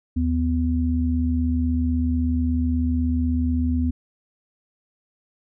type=tone pair together; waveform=sine; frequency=77.78 / 249.6 Hz; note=D#2 / B3; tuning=0 / +19 cents; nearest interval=octave + minor sixth; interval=2019 cents; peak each=-21 / -22 dBFS; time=0.16-3.91 s; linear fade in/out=10 ms; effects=none